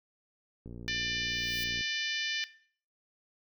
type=click train; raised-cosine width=3 ms; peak=-32 dBFS; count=69; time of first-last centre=0.66-1.809 s; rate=59.2 Hz
type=harmonic tone; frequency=595 Hz; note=D5; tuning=22 cents sharp; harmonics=3 / 4 / 5 / 6 / 7 / 8 / 9 / 10; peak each=-35 / -37 / -39 / -41 / -42 / -43 / -44 / -45 dBFS; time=0.88-2.44 s; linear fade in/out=0 ms
type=noise with exponential growth; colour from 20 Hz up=violet; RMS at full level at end=-40 dBFS; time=1.18-1.64 s; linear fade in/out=5 ms; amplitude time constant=100 ms
effects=noise-tail reverb RT60 0.5 s tail -17 dB re dry